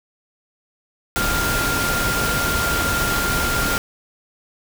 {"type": "tone in noise", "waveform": "sine", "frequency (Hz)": 1396.9, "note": "F6", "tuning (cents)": 0, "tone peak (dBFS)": -22, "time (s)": [1.16, 3.78], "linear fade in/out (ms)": 0, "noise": "pink", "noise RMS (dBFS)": -22, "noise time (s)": [1.16, 3.78], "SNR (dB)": -3, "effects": []}